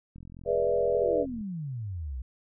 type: click train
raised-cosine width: 5 ms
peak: -34 dBFS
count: 55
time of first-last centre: 0.16-1.41 s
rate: 43.2 Hz
type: chord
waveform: sine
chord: E dominant seventh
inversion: first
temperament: equal with one note detuned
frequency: 415.3 / 488.8 / 587.3 / 659.3 Hz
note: G#4 / B4 / D5 / E5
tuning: 0 / -18 / 0 / 0 cents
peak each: -30 / -26 / -29 / -31 dBFS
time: 0.45-1.26 s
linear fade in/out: 50 ms
type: exponential sweep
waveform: sine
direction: down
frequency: 450.1 to 58.7 Hz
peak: -32 dBFS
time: 0.94-2.22 s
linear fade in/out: 5 ms
effects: none